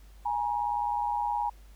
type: tone pair together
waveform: sine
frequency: 830.6 / 949.7 Hz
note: G#5 / A#5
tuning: 0 / +32 cents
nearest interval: major second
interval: 232 cents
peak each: -29 / -30 dBFS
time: 0.25-1.5 s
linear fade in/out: 10 ms
effects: added 50 Hz sine -49 dBFS peak until 1.75 s + pink hiss -62 dBFS RMS until 1.75 s